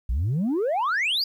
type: exponential sweep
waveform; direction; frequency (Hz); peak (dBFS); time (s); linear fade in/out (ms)
sine; up; 53.1 to 4978; -19; 0.09-1.24; 5
effects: tanh soft clip ceiling -20 dBFS + 10-bit